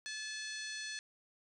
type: harmonic tone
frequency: 864 Hz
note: A5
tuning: 32 cents flat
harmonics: 2 / 3 / 4 / 5 / 6 / 7 / 8 / 9 / 10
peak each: -44 / -50 / -50 / -46 / -55 / -49 / -59 / -61 / -55 dBFS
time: 0.06-0.99 s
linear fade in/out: 0 ms
effects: none